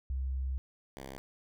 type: tone pair in turn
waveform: sine / 5% pulse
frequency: 65.7 / 66.77 Hz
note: C2 / C2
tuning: +8 / +36 cents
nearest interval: unison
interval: 28 cents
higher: second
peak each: -31 / -32 dBFS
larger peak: first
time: 0.1-0.58 / 0.97-1.18 s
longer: first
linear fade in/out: 0 ms
effects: none